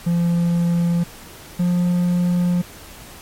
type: tone pair in turn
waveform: triangle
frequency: 171.6 / 176.73 Hz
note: F3 / F3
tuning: -30 / +21 cents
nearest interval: minor second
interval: 51 cents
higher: second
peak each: -13 dBFS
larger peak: neither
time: 0.06-1.04 / 1.59-2.62 s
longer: second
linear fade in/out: 10 ms
effects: pink hiss -40 dBFS RMS until 3.21 s + MP3 64 kbps